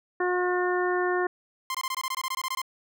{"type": "harmonic tone", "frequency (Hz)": 360.2, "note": "F#4", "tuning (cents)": -46, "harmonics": [1, 2, 3, 4, 5], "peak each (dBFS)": [-25, -31, -32, -34, -32], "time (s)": [0.2, 1.27], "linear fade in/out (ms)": 5}
{"type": "tone bursts", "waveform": "sawtooth", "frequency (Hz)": 1047, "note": "C6", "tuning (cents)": 1, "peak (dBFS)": -24, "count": 14, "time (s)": [1.7, 2.617], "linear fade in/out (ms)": 2, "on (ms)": 46, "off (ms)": 21}
{"effects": []}